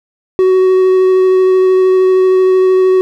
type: tone with vibrato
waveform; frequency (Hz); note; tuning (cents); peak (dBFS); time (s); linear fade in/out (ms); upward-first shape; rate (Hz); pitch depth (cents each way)
triangle; 373.7; F#4; +17; -4; 0.39-3.01; 0; sine; 13; 9
effects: none

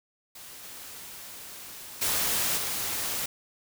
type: noise with level steps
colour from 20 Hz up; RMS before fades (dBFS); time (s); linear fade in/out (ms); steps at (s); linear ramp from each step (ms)
white; -45 / -43 / -27 / -31; 0.35-3.26; 5; 0.63 / 2.01 / 2.57; 10
effects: none

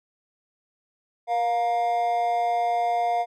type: tone with amplitude modulation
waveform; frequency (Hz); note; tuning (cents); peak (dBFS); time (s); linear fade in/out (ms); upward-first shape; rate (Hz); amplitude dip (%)
triangle; 706; F5; +19; -16; 1.27-3.26; 50; sine; 230; 65
effects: none

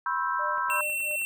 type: chord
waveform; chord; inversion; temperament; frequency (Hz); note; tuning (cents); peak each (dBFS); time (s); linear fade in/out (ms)
sine; C major seventh; third; equal with one note detuned; 987.8 / 1067.9 / 1318.5 / 1568; B5 / C6 / E6 / G6; 0 / +35 / 0 / 0; -30 / -31 / -31 / -32; 0.06-0.81; 2
type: tone with tremolo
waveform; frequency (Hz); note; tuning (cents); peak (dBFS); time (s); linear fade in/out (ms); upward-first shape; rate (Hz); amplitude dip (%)
sine; 600; D5; +37; -34; 0.39-1.16; 5; sine; 2.9; 95
type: click train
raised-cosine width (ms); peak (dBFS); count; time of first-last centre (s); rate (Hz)
0.5; -35; 7; 0.58-1.217; 9.42
type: tone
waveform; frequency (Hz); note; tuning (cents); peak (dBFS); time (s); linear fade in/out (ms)
square; 2707; E7; +45; -28; 0.7-1.25; 0
effects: none

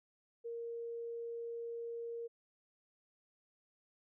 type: tone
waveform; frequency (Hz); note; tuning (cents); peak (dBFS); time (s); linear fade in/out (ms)
sine; 466.2; A#4; 0; -40; 0.44-2.28; 20
effects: none

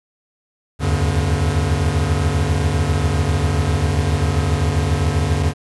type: tone cluster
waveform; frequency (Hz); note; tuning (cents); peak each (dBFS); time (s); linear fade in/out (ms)
square; 76.1 / 83.6 / 96.4 / 143.9; D#2 / E2 / G2 / D3; -38 / +25 / -28 / -35; -22; 0.79-5.54; 50
effects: resampled to 24000 Hz + 8-bit

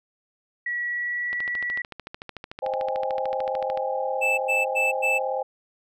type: tone with pitch glide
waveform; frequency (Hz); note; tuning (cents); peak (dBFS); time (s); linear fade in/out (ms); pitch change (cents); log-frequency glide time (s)
sine; 1930 to 1944.5; B6 to B6; -40 to -27; -25; 0.66-1.82; 5; +13; 0.86-1.31
type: click train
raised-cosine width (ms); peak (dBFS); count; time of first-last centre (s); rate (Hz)
0.3; -20; 34; 1.33-3.774; 13.5
type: chord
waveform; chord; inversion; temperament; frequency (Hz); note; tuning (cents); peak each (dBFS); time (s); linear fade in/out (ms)
sine; Ab major seventh; first; equal with one note detuned; 523.3 / 622.3 / 791.7 / 830.6; C5 / Eb5 / G5 / Ab5; 0 / 0 / +17 / 0; -27 / -32 / -30 / -32; 2.62-5.43; 10
type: tone bursts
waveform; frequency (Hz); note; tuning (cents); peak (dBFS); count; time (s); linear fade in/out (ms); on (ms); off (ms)
triangle; 2637; E7; 0; -19; 4; 4.21-5.19; 20; 170; 100
effects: none

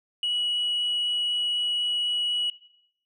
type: tone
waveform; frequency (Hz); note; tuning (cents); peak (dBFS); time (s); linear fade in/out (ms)
sine; 2926; F#7; -20; -22; 0.23-2.5; 2
effects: noise-tail reverb RT60 0.7 s tail -19 dB re dry + tanh soft clip ceiling -21 dBFS

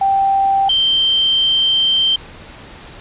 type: tone pair in turn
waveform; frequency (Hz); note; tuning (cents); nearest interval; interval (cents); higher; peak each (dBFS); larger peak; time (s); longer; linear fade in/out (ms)
sine; 783 / 3132; G5 / G7; -2 / -2; 2 octaves; 2400; second; -11 / -11; neither; 0.01-0.69 / 0.69-2.16; second; 5
effects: pink hiss -37 dBFS RMS until 3 s + resampled to 8000 Hz

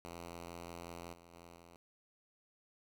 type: tone with level steps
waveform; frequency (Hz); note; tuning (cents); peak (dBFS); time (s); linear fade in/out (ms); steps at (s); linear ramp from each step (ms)
5% pulse; 85.5; F2; -36; -35 / -47 / -43 / -46; 0.05-1.76; 0; 1.13 / 1.33 / 1.56; 10
effects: none

